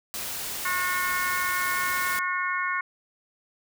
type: noise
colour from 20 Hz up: white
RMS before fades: -33 dBFS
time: 0.14-2.19 s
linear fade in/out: 0 ms
type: harmonic tone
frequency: 362.3 Hz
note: F#4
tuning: 36 cents flat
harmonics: 3 / 4 / 5 / 6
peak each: -29 / -30 / -31 / -32 dBFS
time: 0.65-2.81 s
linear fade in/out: 5 ms
effects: none